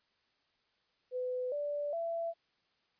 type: tone with pitch steps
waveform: sine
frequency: 503 / 583 / 670 Hz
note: B4 / D5 / E5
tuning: +32 / -13 / +28 cents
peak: -33 dBFS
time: 1.11-2.34 s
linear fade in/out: 50 ms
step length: 410 ms
effects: white hiss -75 dBFS RMS until 2.99 s + resampled to 11025 Hz